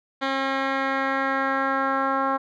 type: tone with low-pass filter sweep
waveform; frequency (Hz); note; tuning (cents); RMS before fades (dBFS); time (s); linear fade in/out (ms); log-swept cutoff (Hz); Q
10% pulse; 269.8; C#4; -47; -24; 0.21-2.38; 20; 3000 to 1200; 2.1
effects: none